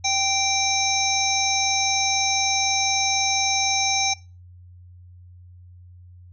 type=harmonic tone; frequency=782 Hz; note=G5; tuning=4 cents flat; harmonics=1 / 3 / 5 / 7 / 8; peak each=-25 / -27 / -27 / -28 / -25 dBFS; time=0.04-4.14 s; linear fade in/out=10 ms; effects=noise-tail reverb RT60 0.3 s tail -20 dB re dry + added 89 Hz sine -43 dBFS peak until 6.32 s